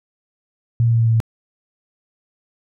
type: tone with pitch steps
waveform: sine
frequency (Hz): 117.1 / 116.22 / 115.35 / 114.49 / 113.64 / 112.78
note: A#2 / A#2 / A#2 / A#2 / A#2 / A2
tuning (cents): +8 / -5 / -18 / -31 / -44 / +43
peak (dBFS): -12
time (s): 0.8-1.202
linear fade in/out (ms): 0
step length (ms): 67
effects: none